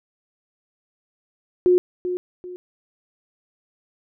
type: tone with echo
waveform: sine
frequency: 360.4 Hz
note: F#4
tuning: 45 cents flat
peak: -12 dBFS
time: 1.66-1.78 s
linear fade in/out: 0 ms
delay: 390 ms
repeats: 2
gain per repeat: -10 dB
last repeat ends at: 2.56 s
effects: none